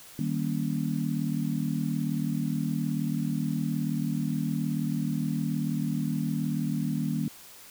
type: chord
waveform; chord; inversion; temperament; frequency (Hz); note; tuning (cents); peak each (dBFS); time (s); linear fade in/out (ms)
sine; Eb dominant seventh; none; just; 155.56 / 194.45 / 233.3 / 280; Eb3 / G3 / Bb3 / Db4; 0 / -14 / +2 / +18; -30 / -33 / -31 / -34; 0.19-7.28; 2
effects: white hiss -49 dBFS RMS until 7.7 s